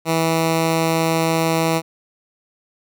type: tone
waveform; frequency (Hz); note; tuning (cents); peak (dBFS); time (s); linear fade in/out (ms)
10% pulse; 163.1; E3; -18; -8; 0.05-1.82; 50
effects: none